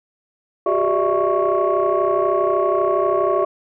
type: tone cluster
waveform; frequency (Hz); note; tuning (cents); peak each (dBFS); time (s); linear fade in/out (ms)
sine; 368 / 400.5 / 595 / 659 / 1108; F#4 / G4 / D5 / E5 / C#6; -9 / +37 / +22 / -1 / -1; -21; 0.66-3.45; 5
effects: tanh soft clip ceiling -8 dBFS